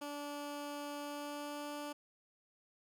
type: tone with pitch glide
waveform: 15% pulse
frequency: 290 to 292.7 Hz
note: D4 to D4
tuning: -22 to -6 cents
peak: -35 dBFS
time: 0.01-1.93 s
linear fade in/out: 10 ms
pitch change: +16 cents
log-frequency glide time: 0.99-1.72 s
effects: none